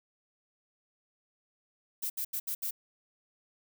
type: noise bursts at uneven times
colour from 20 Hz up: violet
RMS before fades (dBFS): -34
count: 5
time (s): 2.02-2.1 / 2.17-2.25 / 2.33-2.4 / 2.47-2.55 / 2.62-2.71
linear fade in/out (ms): 10
effects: none